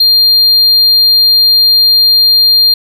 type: tone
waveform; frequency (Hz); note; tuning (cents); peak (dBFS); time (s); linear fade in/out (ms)
triangle; 4200; C8; +6; -3; 0-2.74; 5
effects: none